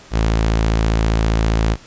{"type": "tone", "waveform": "sawtooth", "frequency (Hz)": 55, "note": "A1", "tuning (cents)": 0, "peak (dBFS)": -10, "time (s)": [0.11, 1.77], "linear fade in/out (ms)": 50, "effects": ["pink hiss -43 dBFS RMS until 1.86 s", "resampled to 16000 Hz"]}